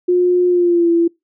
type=tone with pitch glide; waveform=sine; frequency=357.9 to 337.8 Hz; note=F4 to E4; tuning=+42 to +42 cents; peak=-10 dBFS; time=0.08-1.08 s; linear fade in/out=10 ms; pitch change=-100 cents; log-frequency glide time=0.48-0.9 s; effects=noise-tail reverb RT60 0.2 s tail -26 dB re dry